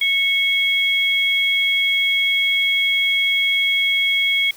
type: tone pair together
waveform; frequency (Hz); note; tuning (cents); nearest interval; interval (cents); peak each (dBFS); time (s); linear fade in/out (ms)
sine; 2205 / 3304; C#7 / G#7; -10 / -10; perfect fifth; 700; -17 / -19; 0.01-4.51; 5
effects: white hiss -44 dBFS RMS until 4.56 s